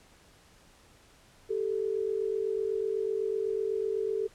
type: tone pair together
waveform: sine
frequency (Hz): 392 / 440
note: G4 / A4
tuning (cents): 0 / 0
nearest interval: major second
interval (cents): 200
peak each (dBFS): -31 / -30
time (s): 1.49-4.28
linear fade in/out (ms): 20
effects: pink hiss -59 dBFS RMS until 4.34 s + low-pass 10000 Hz 12 dB/octave